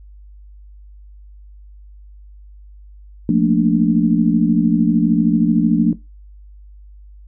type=chord; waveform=sine; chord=Bb major seventh; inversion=second; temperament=equal; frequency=174.61 / 220 / 233.1 / 293.7 Hz; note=F3 / A3 / Bb3 / D4; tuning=0 / 0 / 0 / 0 cents; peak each=-17 dBFS; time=3.29-5.93 s; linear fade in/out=2 ms; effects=noise-tail reverb RT60 0.2 s tail -17 dB re dry + added 50 Hz sine -38 dBFS peak until 7.27 s